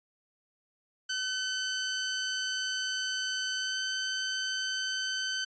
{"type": "tone with pitch glide", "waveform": "15% pulse", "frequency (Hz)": [1521, 1530.7], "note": ["F#6", "G6"], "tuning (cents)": [47, -42], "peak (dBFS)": -24, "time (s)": [1.09, 5.45], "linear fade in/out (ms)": 10, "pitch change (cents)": 11, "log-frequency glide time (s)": [3.57, 3.8], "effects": ["resampled to 16000 Hz"]}